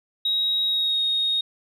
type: tone with pitch glide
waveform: sine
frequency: 3803 to 3731 Hz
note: A#7 to A#7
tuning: +34 to +1 cents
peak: -19 dBFS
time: 0.25-1.41 s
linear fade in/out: 5 ms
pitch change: -33 cents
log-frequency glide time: 0.65-1.02 s
effects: tanh soft clip ceiling -15 dBFS